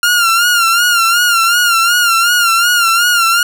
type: tone with vibrato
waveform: sawtooth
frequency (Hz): 1396.9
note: F6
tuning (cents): 0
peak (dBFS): -5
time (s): 0.03-3.43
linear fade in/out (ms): 2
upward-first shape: sine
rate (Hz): 2.7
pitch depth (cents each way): 68
effects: none